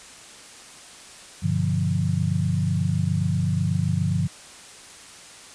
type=chord; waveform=sine; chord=G dominant seventh; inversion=none; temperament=equal with one note detuned; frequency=98 / 124.55 / 146.83 / 174.61 Hz; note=G2 / B2 / D3 / F3; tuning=0 / +15 / 0 / 0 cents; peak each=-25 / -29 / -25 / -25 dBFS; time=1.42-4.28 s; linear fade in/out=20 ms; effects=white hiss -44 dBFS RMS until 5.54 s + resampled to 22050 Hz